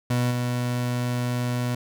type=tone with level steps; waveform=30% pulse; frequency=122.9 Hz; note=B2; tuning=8 cents flat; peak=-18 / -21 dBFS; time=0.1-1.75 s; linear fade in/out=5 ms; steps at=0.3 s; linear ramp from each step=20 ms; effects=none